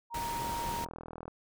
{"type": "tone", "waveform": "sine", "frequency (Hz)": 936, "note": "A#5", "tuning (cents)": 7, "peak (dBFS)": -34, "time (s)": [0.1, 0.88], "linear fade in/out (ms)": 50}
{"type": "noise", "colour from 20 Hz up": "pink", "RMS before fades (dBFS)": -40, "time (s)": [0.14, 0.85], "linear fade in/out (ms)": 5}
{"type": "click train", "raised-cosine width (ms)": 1, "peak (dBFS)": -28, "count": 36, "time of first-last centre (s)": [0.42, 1.28], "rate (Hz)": 40.7}
{"effects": []}